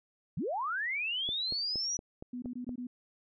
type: linear sweep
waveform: sine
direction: up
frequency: 116.1 to 5910 Hz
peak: -31 dBFS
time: 0.37-1.97 s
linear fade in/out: 5 ms
type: click train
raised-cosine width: 2 ms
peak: -29 dBFS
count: 7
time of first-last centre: 1.29-2.692 s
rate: 4.28 Hz
type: tone bursts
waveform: sine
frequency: 246.9 Hz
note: B3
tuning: in tune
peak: -36 dBFS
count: 5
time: 2.33-2.87 s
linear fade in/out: 5 ms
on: 92 ms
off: 20 ms
effects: none